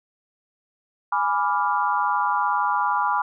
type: chord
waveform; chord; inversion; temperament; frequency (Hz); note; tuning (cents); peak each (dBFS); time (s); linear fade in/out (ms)
sine; G# diminished seventh; none; equal; 830.6 / 987.8 / 1174.7 / 1396.9; G#5 / B5 / D6 / F6; 0 / 0 / 0 / 0; -25 / -23 / -25 / -28; 1.12-3.22; 5
effects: none